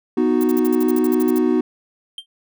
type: chord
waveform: triangle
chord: B major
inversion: none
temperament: equal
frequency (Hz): 246.9 / 311.1 / 370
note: B3 / D#4 / F#4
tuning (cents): 0 / 0 / 0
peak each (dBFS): -17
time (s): 0.17-1.61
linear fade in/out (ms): 5
type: noise bursts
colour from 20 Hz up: violet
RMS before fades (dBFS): -31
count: 13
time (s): 0.41-1.383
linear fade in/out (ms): 0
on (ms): 25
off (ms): 54
type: tone with exponential decay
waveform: triangle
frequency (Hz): 3162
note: G7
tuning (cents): +14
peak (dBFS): -23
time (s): 2.18-2.26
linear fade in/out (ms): 2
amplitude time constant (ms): 16
effects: none

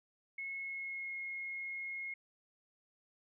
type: tone with pitch glide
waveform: sine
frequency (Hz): 2181 to 2157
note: C#7 to C#7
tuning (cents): -29 to -48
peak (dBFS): -39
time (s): 0.38-2.14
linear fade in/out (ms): 5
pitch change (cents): -19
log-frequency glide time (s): 0.57-1.14
effects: none

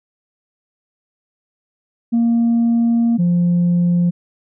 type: tone pair in turn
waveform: sine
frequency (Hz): 233.1 / 174.63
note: A#3 / F3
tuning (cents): 0 / 0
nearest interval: perfect fourth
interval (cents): 500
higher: first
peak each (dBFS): -10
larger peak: neither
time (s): 2.12-3.18 / 3.18-4.11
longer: first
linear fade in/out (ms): 20
effects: tanh soft clip ceiling -10 dBFS

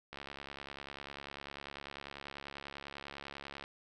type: click train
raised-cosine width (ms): 0.3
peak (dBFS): -28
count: 247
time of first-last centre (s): 0.13-3.639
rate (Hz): 70.1
effects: none

